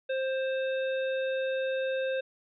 harmonic tone, 527 Hz, C5, 12 cents sharp, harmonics 1 / 3 / 5 / 7, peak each -28 / -38 / -42 / -45 dBFS, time 0.09-2.21 s, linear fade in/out 10 ms, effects none

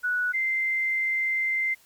sine tone pair in turn, 1473 / 2083 Hz, F#6 / C7, -8 / -8 cents, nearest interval tritone, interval 600 cents, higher second, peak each -23 dBFS, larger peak neither, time 0.03-0.33 / 0.33-1.75 s, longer second, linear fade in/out 20 ms, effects white hiss -58 dBFS RMS until 1.85 s + Opus 48 kbps

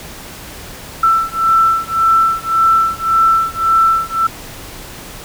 sine beating tone pair, 1332 / 1333.8 Hz, E6 / E6, +18 / +20 cents, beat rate 1.8 Hz, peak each -13 dBFS, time 1.03-4.27 s, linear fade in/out 5 ms, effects pink hiss -32 dBFS RMS until 5.24 s

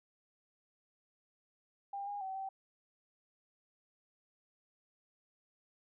sine tone with pitch steps, 798 / 815 / 764 / 773 Hz, G5 / G#5 / G5 / G5, +31 / -33 / -45 / -24 cents, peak -38 dBFS, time 1.93-2.49 s, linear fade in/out 5 ms, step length 140 ms, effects none

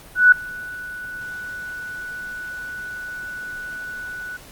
sine tone with ADSR envelope, 1480 Hz, F#6, in tune, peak -5 dBFS, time 0.15-4.37 s, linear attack 170 ms, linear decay 4 ms, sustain -24 dB, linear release 7 ms, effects pink hiss -44 dBFS RMS until 4.51 s + Opus 48 kbps

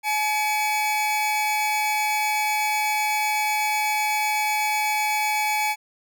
45% pulse tone pair together, 851 / 2272 Hz, G#5 / C#7, +42 / +42 cents, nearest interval octave + perfect fourth, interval 1700 cents, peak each -23 / -25 dBFS, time 0.03-5.76 s, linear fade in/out 50 ms, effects none

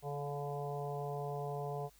harmonic tone with a mistuned harmonic, 144.1 Hz, D3, 33 cents flat, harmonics 1 / 3 / 4 / 5 / 6 / 7, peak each -41 / -42 / -48 / -43 / -50 / -51 dBFS, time 0.02-1.9 s, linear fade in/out 50 ms, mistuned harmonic 5, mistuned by -25 cents, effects added 50 Hz sine -66 dBFS peak until 1.99 s + white hiss -66 dBFS RMS until 1.99 s

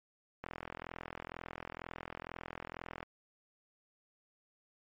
click train, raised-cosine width 0.5 ms, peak -26 dBFS, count 110, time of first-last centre 0.44-3.029 s, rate 42.1 Hz, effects MP3 48 kbps

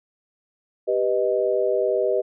sine chord, G augmented, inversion none, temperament equal, 392 / 493.9 / 622.3 Hz, G4 / B4 / D#5, 0 / 0 / 0 cents, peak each -23 dBFS, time 0.87-2.22 s, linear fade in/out 20 ms, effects none

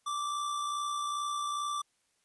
square tone with amplitude modulation, 1171 Hz, D6, 5 cents flat, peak -31 dBFS, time 0.06-1.82 s, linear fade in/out 10 ms, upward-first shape sine, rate 62.4 Hz, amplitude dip 35%, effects white hiss -74 dBFS RMS until 2.24 s + resampled to 24000 Hz

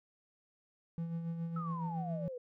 triangle tone with tremolo, 166.9 Hz, E3, 22 cents sharp, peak -32 dBFS, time 0.98-2.28 s, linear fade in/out 0 ms, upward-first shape sine, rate 7.2 Hz, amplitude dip 45%
sine exponential sweep, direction down, 1318.5 to 480.6 Hz, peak -40 dBFS, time 1.56-2.38 s, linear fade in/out 5 ms
effects none

